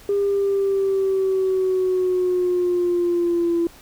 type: linear sweep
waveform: sine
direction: down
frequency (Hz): 403.5 to 337.7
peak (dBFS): -16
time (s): 0.09-3.67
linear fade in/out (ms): 2
effects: tanh soft clip ceiling -13 dBFS + pink hiss -47 dBFS RMS until 3.81 s

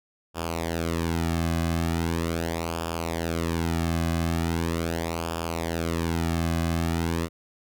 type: tone with flanger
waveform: sawtooth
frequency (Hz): 83.2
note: E2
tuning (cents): +17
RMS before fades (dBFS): -27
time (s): 0.34-7.29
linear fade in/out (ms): 50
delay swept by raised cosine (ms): 0.49 to 2.19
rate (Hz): 0.4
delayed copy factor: -0.75
effects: none

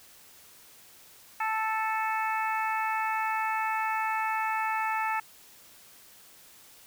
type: harmonic tone with a mistuned harmonic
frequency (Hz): 440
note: A4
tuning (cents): 0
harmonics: 2 / 3 / 4 / 5 / 6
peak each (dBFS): -29 / -33 / -35 / -37 / -39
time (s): 1.4-5.2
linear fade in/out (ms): 5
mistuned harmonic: 6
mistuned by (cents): -16
effects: white hiss -54 dBFS RMS until 6.86 s

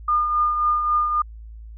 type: tone with tremolo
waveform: sine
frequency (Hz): 1213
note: D#6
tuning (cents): -44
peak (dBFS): -15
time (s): 0.08-1.22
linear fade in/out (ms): 5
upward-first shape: triangle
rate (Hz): 3.7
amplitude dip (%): 50
effects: added 55 Hz sine -36 dBFS peak until 1.77 s

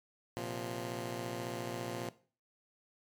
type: chord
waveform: 10% pulse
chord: Bb suspended second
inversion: none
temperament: just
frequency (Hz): 116.54 / 131.11 / 174.81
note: Bb2 / C3 / F3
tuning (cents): 0 / +4 / +2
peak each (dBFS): -33 / -36 / -36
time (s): 0.37-2.09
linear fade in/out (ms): 0
effects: noise-tail reverb RT60 0.4 s tail -17 dB re dry + MP3 96 kbps

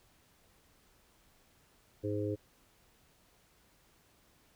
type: harmonic tone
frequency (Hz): 103.83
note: G#2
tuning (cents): 0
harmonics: 1 / 3 / 4 / 5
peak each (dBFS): -37 / -37 / -37 / -40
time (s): 2.03-2.36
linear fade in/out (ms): 20
effects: pink hiss -67 dBFS RMS until 4.55 s

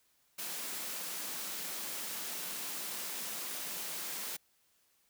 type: high-pass noise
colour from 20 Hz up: white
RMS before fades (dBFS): -40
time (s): 0.38-4.37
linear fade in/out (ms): 10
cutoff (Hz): 150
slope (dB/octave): 96
effects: white hiss -72 dBFS RMS until 5.09 s

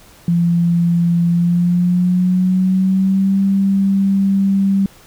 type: tone with pitch glide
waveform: sine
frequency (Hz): 171.2 to 195.52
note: F3 to G3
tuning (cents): -34 to -4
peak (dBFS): -11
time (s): 0.28-4.86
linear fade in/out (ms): 2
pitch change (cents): +230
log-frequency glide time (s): 1.29-3.4
effects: pink hiss -45 dBFS RMS until 5.06 s

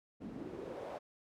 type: noise with band-pass filter sweep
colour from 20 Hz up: pink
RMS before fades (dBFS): -45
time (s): 0.2-0.99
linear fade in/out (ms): 20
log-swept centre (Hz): 220 to 670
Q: 2.8
effects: none

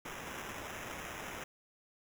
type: noise with sample-and-hold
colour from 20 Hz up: violet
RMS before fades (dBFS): -44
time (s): 0.05-1.44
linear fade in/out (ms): 5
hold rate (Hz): 4410
effects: none

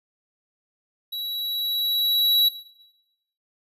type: tone with level ramp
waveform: square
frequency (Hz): 3905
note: B7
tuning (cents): -20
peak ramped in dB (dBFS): -29 to -15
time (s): 1.12-2.49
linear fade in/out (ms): 10
effects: noise-tail reverb RT60 0.9 s tail -17 dB re dry + resampled to 32000 Hz

